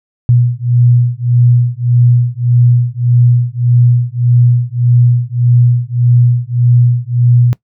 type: beating tone pair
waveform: sine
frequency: 120.6 / 122.3 Hz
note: B2 / B2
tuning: -41 / -16 cents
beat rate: 1.7 Hz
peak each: -10 dBFS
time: 0.29-7.53 s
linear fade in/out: 0 ms
effects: noise-tail reverb RT60 0.1 s tail -20 dB re dry